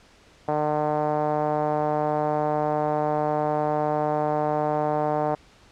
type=tone with low-pass filter; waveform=5% pulse; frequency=150.8 Hz; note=D3; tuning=46 cents sharp; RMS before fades=-24 dBFS; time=0.48-5.35 s; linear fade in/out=5 ms; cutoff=720 Hz; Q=2.4; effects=pink hiss -54 dBFS RMS until 5.71 s + low-pass 6000 Hz 12 dB/octave